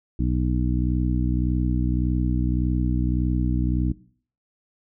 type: harmonic tone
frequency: 61.74 Hz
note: B1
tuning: in tune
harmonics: 1 / 2 / 3 / 4 / 5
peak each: -23 / -26 / -28 / -29 / -30 dBFS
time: 0.19-3.92 s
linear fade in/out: 5 ms
effects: noise-tail reverb RT60 0.5 s tail -19 dB re dry